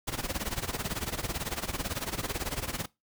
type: noise with tremolo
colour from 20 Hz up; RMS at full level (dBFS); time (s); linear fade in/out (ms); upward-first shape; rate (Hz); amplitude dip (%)
pink; -31; 0.07-2.86; 10; sine; 18; 85
effects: noise-tail reverb RT60 0.2 s tail -20 dB re dry

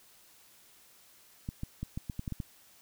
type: clicks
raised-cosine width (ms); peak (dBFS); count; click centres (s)
5; -23; 9; 1.489 / 1.634 / 1.83 / 1.975 / 2.098 / 2.194 / 2.278 / 2.323 / 2.402
effects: white hiss -60 dBFS RMS until 2.81 s

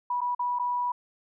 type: tone with dropouts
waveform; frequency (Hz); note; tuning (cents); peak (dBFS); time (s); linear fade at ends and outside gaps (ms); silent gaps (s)
sine; 978; B5; -17; -25; 0.1-0.92; 5; 0.207-0.214 / 0.349-0.393 / 0.588-0.595
effects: none

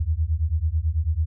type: beating tone pair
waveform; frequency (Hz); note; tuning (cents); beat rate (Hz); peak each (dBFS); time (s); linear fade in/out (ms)
sine; 75.1 / 84.2; D2 / E2; +39 / +37; 9.1; -23; 0-1.26; 10
effects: none

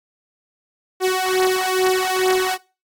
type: beating tone pair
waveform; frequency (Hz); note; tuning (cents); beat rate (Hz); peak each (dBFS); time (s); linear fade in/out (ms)
sawtooth; 371.5 / 373.8; F#4 / F#4; +7 / +18; 2.3; -15; 1-2.58; 50
effects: noise-tail reverb RT60 0.3 s tail -20 dB re dry + AAC 64 kbps

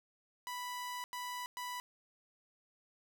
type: tone bursts at uneven times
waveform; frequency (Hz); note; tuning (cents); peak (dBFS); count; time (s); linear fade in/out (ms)
sawtooth; 987.8; B5; 0; -36; 3; 0.47-1.04 / 1.13-1.46 / 1.57-1.8; 0
effects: none

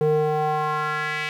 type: tone with band-pass filter sweep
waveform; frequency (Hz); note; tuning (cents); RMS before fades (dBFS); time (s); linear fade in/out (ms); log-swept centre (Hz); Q
square; 152.5; D#3; -34; -23; 0.01-1.29; 0; 400 to 2400; 2.6
effects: 9-bit

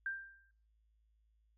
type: tone with exponential decay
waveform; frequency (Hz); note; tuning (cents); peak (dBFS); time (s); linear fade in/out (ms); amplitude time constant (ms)
sine; 1582; G6; +15; -34; 0.06-0.51; 2; 97
effects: noise-tail reverb RT60 0.4 s tail -17 dB re dry + added 54 Hz sine -70 dBFS peak until 1.57 s

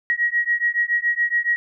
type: beating tone pair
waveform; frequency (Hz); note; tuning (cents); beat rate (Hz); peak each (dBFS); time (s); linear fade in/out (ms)
sine; 1897 / 1904.1; A#6 / A#6; +30 / +36; 7.1; -21; 0.1-1.56; 0
effects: none

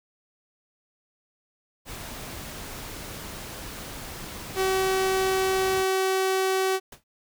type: noise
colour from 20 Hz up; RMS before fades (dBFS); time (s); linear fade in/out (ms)
pink; -38; 1.85-5.85; 50
type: tone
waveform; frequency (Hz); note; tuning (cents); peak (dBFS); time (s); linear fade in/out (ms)
sawtooth; 379.9; F#4; +46; -18; 4.55-6.8; 50
type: noise with exponential decay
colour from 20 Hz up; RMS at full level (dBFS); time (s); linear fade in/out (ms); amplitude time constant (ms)
pink; -38; 6.92-7.04; 5; 24
effects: none

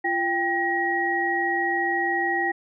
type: tone cluster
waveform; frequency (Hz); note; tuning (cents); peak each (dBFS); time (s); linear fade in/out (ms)
sine; 343.6 / 789 / 1897; F4 / G5 / A#6; -28 / +11 / +30; -28 / -26 / -24; 0.04-2.52; 10
effects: none

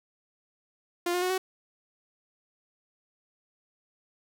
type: tone with pitch steps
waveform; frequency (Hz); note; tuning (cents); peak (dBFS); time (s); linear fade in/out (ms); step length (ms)
sawtooth; 349.2 / 357.6 / 366.1 / 374.9; F4 / F4 / F#4 / F#4; 0 / +41 / -18 / +23; -22; 1.06-1.38; 5; 80
effects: none

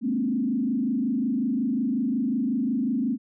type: tone with frequency modulation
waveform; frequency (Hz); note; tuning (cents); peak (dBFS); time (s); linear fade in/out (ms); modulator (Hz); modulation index
sine; 246.9; B3; 0; -22; 0.01-3.18; 50; 25.5; 1.4
effects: none

